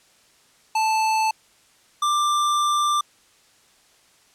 square tone pair in turn, 878 / 1183.8 Hz, A5 / D6, -4 / +13 cents, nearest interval perfect fourth, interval 517 cents, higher second, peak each -19 dBFS, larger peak neither, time 0.75-1.31 / 2.02-3.01 s, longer second, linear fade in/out 5 ms, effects white hiss -57 dBFS RMS until 4.34 s + low-pass 9000 Hz 12 dB/octave

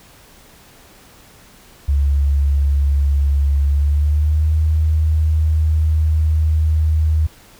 sine tone with pitch glide, 70.4 to 78.11 Hz, C#2 to D#2, +27 to +7 cents, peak -12 dBFS, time 1.88-7.27 s, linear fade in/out 10 ms, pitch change +180 cents, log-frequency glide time 3.64-4.53 s, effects pink hiss -46 dBFS RMS until 7.59 s

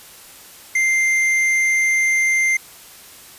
triangle tone with tanh clipping, 2093 Hz, C7, in tune, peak -16 dBFS, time 0.75-2.57 s, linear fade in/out 5 ms, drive 13 dB, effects white hiss -42 dBFS RMS until 3.38 s + resampled to 32000 Hz

